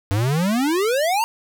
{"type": "exponential sweep", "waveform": "square", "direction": "up", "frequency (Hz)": [94.5, 943], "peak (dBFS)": -18, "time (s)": [0.11, 1.24], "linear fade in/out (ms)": 0, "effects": []}